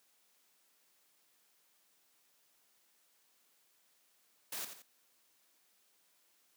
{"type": "noise with echo", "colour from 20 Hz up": "white", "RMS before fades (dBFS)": -41, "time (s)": [4.52, 4.65], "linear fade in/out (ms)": 5, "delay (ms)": 86, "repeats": 2, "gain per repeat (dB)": -8, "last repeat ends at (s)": 4.822, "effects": ["white hiss -72 dBFS RMS until 6.56 s", "high-pass 200 Hz 12 dB/octave"]}